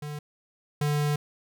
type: tone pair in turn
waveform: square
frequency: 148.2 / 147.43 Hz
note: D3 / D3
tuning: +16 / +7 cents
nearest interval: unison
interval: 9 cents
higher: first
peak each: -34 / -24 dBFS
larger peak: second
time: 0.02-0.19 / 0.81-1.16 s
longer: second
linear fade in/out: 5 ms
effects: none